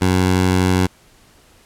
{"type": "tone", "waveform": "15% pulse", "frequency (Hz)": 92.3, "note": "F#2", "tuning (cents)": -4, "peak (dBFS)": -7, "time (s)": [0.01, 0.87], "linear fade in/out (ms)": 10, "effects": ["pink hiss -51 dBFS RMS until 1.65 s", "low-pass 12000 Hz 12 dB/octave"]}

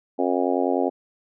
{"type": "harmonic tone", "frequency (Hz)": 90, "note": "F#2", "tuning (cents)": -47, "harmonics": [3, 4, 5, 6, 7, 8, 9], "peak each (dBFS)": [-25, -26, -27, -28, -28, -29, -30], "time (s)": [0.18, 0.9], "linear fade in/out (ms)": 20, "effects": []}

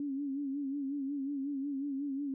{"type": "tone with vibrato", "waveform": "sine", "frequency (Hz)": 278.6, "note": "C#4", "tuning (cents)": 9, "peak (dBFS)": -33, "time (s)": [0, 2.34], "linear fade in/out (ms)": 2, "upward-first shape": "sine", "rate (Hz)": 5.5, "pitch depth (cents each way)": 73, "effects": []}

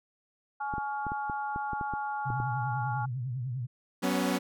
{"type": "harmonic tone", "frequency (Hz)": 280.7, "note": "C#4", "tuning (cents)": 22, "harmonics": [3, 4, 5], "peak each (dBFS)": [-32, -42, -38], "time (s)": [0.6, 3.06], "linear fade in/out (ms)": 10}
{"type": "clicks", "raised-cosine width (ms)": 3, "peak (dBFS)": -25, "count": 11, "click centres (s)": [0.738, 0.782, 1.067, 1.119, 1.298, 1.561, 1.733, 1.812, 1.937, 2.303, 2.401]}
{"type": "tone with vibrato", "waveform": "sine", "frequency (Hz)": 126.1, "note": "B2", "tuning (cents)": 36, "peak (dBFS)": -31, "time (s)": [2.25, 3.67], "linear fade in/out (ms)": 20, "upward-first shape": "triangle", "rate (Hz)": 10, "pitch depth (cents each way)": 160}
{"type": "chord", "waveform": "sawtooth", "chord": "F# suspended fourth", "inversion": "none", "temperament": "equal with one note detuned", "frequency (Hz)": [187.91, 246.9, 277.2], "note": ["F#3", "B3", "C#4"], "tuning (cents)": [27, 0, 0], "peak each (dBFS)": -27, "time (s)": [4.02, 4.39], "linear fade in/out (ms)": 20}
{"effects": []}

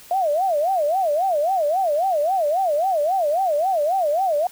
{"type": "tone with vibrato", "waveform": "sine", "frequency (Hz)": 673, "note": "E5", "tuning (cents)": 36, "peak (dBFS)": -17, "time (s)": [0.11, 4.47], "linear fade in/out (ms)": 2, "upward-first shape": "sine", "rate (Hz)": 3.7, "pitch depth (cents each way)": 260, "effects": ["white hiss -45 dBFS RMS until 4.51 s"]}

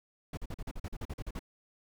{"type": "noise bursts", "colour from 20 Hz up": "brown", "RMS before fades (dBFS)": -38, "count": 13, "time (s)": [0.33, 1.393], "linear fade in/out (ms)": 5, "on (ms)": 43, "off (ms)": 42, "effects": []}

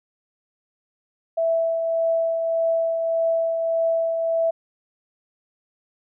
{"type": "tone with tremolo", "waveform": "sine", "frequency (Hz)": 659.3, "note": "E5", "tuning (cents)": 0, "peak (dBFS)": -17, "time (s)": [1.37, 4.51], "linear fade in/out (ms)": 10, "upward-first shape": "triangle", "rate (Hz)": 1.7, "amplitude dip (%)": 40, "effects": []}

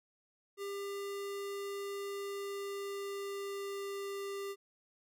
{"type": "tone with pitch glide", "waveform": "square", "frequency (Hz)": [399.6, 397.1], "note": ["G4", "G4"], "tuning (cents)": [33, 22], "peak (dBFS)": -39, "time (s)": [0.57, 4.56], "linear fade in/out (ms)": 50, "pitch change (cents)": -11, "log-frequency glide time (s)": [2.08, 4.25], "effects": []}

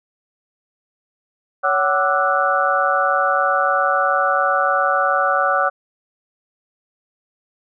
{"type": "tone cluster", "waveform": "sine", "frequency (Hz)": [563, 752, 1178, 1325, 1468], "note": ["C#5", "F#5", "D6", "E6", "F#6"], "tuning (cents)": [27, 28, 5, 9, -14], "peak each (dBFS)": -21, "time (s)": [1.63, 5.7], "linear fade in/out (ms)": 20, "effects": []}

